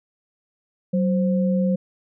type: tone pair together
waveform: sine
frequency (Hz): 187.6 / 523.3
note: F#3 / C5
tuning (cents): +24 / 0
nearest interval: octave + tritone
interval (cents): 1776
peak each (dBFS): -18 / -25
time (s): 0.93-1.76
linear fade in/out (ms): 10
effects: none